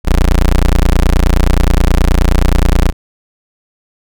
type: tone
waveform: 25% pulse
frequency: 29.47 Hz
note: A#0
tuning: 20 cents sharp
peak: -3 dBFS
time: 0.04-2.93 s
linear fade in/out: 50 ms
effects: none